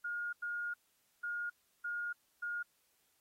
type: tone bursts at uneven times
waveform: sine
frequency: 1426 Hz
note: F6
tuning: 36 cents sharp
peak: -36 dBFS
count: 5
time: 0.04-0.33 / 0.42-0.74 / 1.23-1.5 / 1.84-2.13 / 2.42-2.63 s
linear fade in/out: 10 ms
effects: white hiss -75 dBFS RMS until 3.2 s + AAC 48 kbps